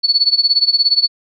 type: tone with tremolo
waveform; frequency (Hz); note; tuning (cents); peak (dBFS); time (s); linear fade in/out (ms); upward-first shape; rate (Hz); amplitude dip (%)
sine; 4435; C#8; 0; -7; 0.03-1.08; 20; sine; 17; 90
effects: none